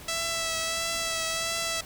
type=tone with vibrato; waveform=5% pulse; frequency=659.3 Hz; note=E5; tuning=in tune; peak=-16 dBFS; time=0.08-1.81 s; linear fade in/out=5 ms; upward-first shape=triangle; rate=1.5 Hz; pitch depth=23 cents each way; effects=pink hiss -45 dBFS RMS until 1.85 s